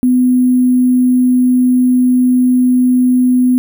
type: tone with sample-and-hold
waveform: sine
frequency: 251.5 Hz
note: B3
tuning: 32 cents sharp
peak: -7 dBFS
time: 0.03-3.58 s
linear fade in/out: 0 ms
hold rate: 11025 Hz
effects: none